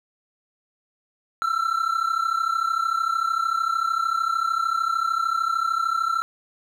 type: tone pair together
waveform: triangle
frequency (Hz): 1325 / 1358.3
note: E6 / F6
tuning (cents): +9 / -49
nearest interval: unison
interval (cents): 42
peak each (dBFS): -22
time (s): 1.42-6.22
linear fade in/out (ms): 0
effects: none